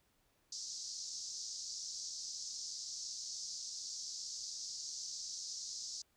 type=band-pass noise; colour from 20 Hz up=pink; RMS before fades=-45 dBFS; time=0.52-6.02 s; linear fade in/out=5 ms; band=4700 to 6700 Hz; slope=48 dB/octave; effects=pink hiss -75 dBFS RMS until 6.16 s